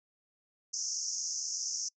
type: band-pass noise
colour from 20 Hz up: pink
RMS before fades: -36 dBFS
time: 0.73-1.89 s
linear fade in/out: 10 ms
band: 5300 to 6700 Hz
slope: 96 dB/octave
effects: noise-tail reverb RT60 0.1 s tail -26 dB re dry